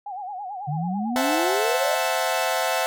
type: tone with vibrato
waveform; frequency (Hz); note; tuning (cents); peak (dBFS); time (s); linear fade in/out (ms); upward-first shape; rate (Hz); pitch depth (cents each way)
sine; 779; G5; -11; -30; 0.06-1.54; 5; sine; 9.1; 130
type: exponential sweep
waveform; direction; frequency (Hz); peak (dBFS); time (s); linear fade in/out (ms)
sine; up; 140.4 to 640; -24; 0.67-1.96; 20
type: chord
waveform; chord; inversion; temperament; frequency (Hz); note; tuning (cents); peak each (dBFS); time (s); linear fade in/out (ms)
sawtooth; F# half-diminished seventh; second; equal; 523.3 / 659.3 / 740 / 880; C5 / E5 / F#5 / A5; 0 / 0 / 0 / 0; -24 / -22 / -23 / -25; 1.16-2.86; 0
effects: none